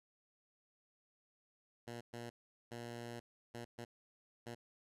10% pulse tone bursts at uneven times, 118.5 Hz, A#2, 29 cents sharp, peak -37 dBFS, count 6, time 1.87-2.01 / 2.13-2.3 / 2.71-3.2 / 3.54-3.65 / 3.78-3.85 / 4.46-4.55 s, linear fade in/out 10 ms, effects low-pass 12000 Hz 12 dB/octave

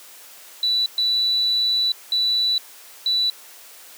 sine tone bursts at uneven times, 3959 Hz, B7, 3 cents sharp, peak -17 dBFS, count 4, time 0.63-0.86 / 0.98-1.92 / 2.12-2.58 / 3.06-3.3 s, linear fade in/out 2 ms, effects white hiss -44 dBFS RMS until 3.97 s + high-pass 400 Hz 12 dB/octave

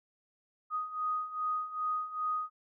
sine beating tone pair, 1244.5 / 1247 Hz, D#6 / D#6, 0 / +3 cents, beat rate 2.5 Hz, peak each -37 / -33 dBFS, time 0.7-2.5 s, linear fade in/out 50 ms, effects none

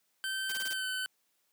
25% pulse tone with pitch glide, 1548 to 1518.8 Hz, G6 to F#6, -22 to +45 cents, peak -29 dBFS, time 0.24-1.06 s, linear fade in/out 0 ms, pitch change -33 cents, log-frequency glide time 0.71-0.86 s
white noise bursts, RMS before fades -40 dBFS, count 5, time 0.49-0.735 s, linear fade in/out 5 ms, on 33 ms, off 20 ms
effects white hiss -75 dBFS RMS until 1.52 s + high-pass 150 Hz 12 dB/octave

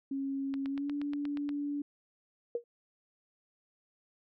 sine tone with pitch glide, 273.3 to 288.4 Hz, C#4 to D4, -24 to -31 cents, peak -32 dBFS, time 0.11-1.82 s, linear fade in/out 5 ms, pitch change +93 cents, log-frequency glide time 0.68-0.91 s
click train, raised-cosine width 0.3 ms, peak -29 dBFS, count 9, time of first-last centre 0.54-1.491 s, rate 8.41 Hz
sine tone with exponential decay, 474.1 Hz, A#4, 29 cents sharp, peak -26 dBFS, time 2.55-2.64 s, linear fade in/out 2 ms, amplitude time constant 19 ms
effects none

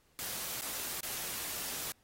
white noise with dropouts, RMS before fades -39 dBFS, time 0.19-1.92 s, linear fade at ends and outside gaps 1 ms, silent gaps 0.612-0.619 / 1.007-1.031 s, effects pink hiss -70 dBFS RMS until 2.03 s + AAC 48 kbps

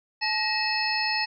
harmonic tone with a mistuned harmonic, 865 Hz, A5, 30 cents flat, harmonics 1 / 2 / 3 / 5 / 6, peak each -30 / -30 / -30 / -30 / -30 dBFS, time 0.21-1.26 s, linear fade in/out 20 ms, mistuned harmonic 2, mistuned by +150 cents, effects none

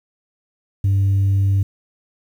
sine tone, 98 Hz, G2, in tune, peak -11 dBFS, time 0.84-1.63 s, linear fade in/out 5 ms, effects tanh soft clip ceiling -12 dBFS + 8-bit

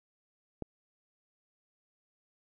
click, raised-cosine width 2 ms, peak -23 dBFS, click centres 0.623 s, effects none

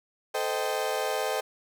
35% pulse chord, A half-diminished seventh, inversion none, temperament equal with one note detuned, 440 / 517.5 / 622.3 / 784 Hz, A4 / C5 / Eb5 / G5, 0 / -19 / 0 / 0 cents, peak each -31 / -31 / -31 / -31 dBFS, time 0.34-1.41 s, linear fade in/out 10 ms, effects none

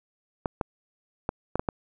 clicks, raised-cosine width 1 ms, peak -12 dBFS, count 6, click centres 0.458 / 0.612 / 1.291 / 1.556 / 1.595 / 1.688 s, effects none

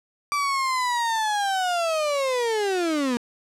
35% pulse linear sweep, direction down, 1168 to 233.1 Hz, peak -20 dBFS, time 0.32-3.17 s, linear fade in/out 0 ms, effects low-pass 9000 Hz 12 dB/octave

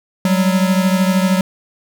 square beating tone pair, 185.6 / 198.6 Hz, F#3 / G3, +6 / +23 cents, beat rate 13 Hz, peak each -14 / -19 dBFS, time 0.25-1.41 s, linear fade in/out 2 ms, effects none

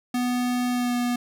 square tone with pitch glide, 246.9 to 243.5 Hz, B3 to B3, 0 to -24 cents, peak -23 dBFS, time 0.14-1.16 s, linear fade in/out 5 ms, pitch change -24 cents, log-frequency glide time 0.71-0.95 s, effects none

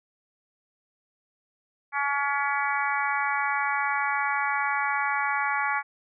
harmonic tone, 282.7 Hz, C#4, 34 cents sharp, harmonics 3 / 4 / 5 / 6 / 7 / 8, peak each -29 / -30 / -31 / -32 / -32 / -33 dBFS, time 1.92-5.83 s, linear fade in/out 50 ms, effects none

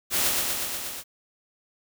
white noise with echo, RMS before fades -24 dBFS, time 0.1-0.32 s, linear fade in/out 50 ms, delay 120 ms, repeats 6, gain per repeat -2 dB, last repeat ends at 1.04 s, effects none

